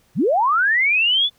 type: linear sweep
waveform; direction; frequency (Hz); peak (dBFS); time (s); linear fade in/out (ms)
sine; up; 106.5 to 3520; -14; 0.15-1.3; 50
effects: pink hiss -59 dBFS RMS until 1.38 s